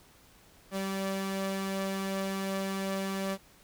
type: tone pair together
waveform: sawtooth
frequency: 193.9 / 579 Hz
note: G3 / D5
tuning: -19 / -25 cents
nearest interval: octave + perfect fifth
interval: 1894 cents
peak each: -28 / -34 dBFS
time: 0.71-3.38 s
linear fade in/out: 50 ms
effects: pink hiss -59 dBFS RMS until 3.63 s